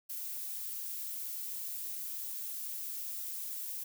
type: noise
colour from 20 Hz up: violet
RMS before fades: -40 dBFS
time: 0.09-3.84 s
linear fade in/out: 10 ms
effects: none